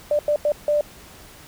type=tone bursts at uneven times; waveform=sine; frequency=592 Hz; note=D5; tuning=14 cents sharp; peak=-16 dBFS; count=4; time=0.11-0.19 / 0.28-0.36 / 0.45-0.52 / 0.68-0.81 s; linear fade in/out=2 ms; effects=pink hiss -45 dBFS RMS until 1.47 s